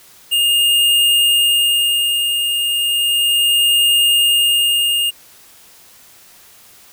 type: tone with tremolo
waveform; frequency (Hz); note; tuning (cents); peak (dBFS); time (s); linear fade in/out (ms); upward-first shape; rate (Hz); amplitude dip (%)
square; 2830; F7; +22; -11; 0.31-5.11; 20; sine; 0.34; 45
effects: white hiss -45 dBFS RMS until 6.92 s